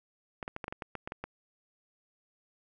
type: clicks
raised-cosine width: 0.5 ms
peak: -22 dBFS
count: 11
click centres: 0.428 / 0.479 / 0.564 / 0.642 / 0.681 / 0.725 / 0.822 / 0.953 / 1.075 / 1.121 / 1.24 s
effects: none